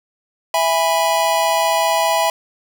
square chord, E major, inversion none, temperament just, 659.3 / 824.1 / 988.9 Hz, E5 / G#5 / B5, 0 / -14 / +2 cents, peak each -19 / -20 / -20 dBFS, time 0.54-2.3 s, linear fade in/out 2 ms, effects 7-bit

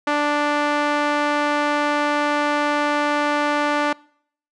sawtooth tone with band-pass filter, 293.7 Hz, D4, in tune, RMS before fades -20 dBFS, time 0.07-3.93 s, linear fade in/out 5 ms, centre 1200 Hz, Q 0.85, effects noise-tail reverb RT60 0.6 s tail -24 dB re dry + resampled to 22050 Hz

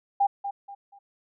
sine tone with echo, 800 Hz, G5, 35 cents sharp, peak -18 dBFS, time 0.2-0.27 s, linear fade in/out 10 ms, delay 240 ms, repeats 3, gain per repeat -10 dB, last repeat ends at 0.99 s, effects none

